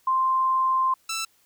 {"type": "tone pair in turn", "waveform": ["sine", "10% pulse"], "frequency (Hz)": [1046.5, 1327.3], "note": ["C6", "E6"], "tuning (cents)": [0, 12], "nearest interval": "major third", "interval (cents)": 412, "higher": "second", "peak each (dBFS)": -19, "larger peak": "neither", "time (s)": [[0.07, 0.94], [1.09, 1.25]], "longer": "first", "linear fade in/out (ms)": 5, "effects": ["white hiss -63 dBFS RMS until 1.45 s"]}